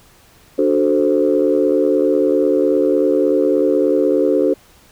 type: chord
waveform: sine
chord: D dominant seventh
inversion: none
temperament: equal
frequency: 293.7 / 370 / 440 / 523.3 Hz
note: D4 / F#4 / A4 / C5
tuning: 0 / 0 / 0 / 0 cents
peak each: -17 dBFS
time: 0.58-4.54 s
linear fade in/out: 10 ms
effects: tanh soft clip ceiling -3 dBFS + pink hiss -49 dBFS RMS until 4.91 s